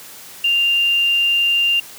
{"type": "tone with quantisation", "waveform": "sine", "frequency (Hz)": 2791, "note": "F7", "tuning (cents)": -2, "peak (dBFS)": -13, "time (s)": [0.44, 1.8], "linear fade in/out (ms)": 5, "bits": 7, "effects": ["white hiss -38 dBFS RMS until 1.98 s", "high-pass 80 Hz 12 dB/octave"]}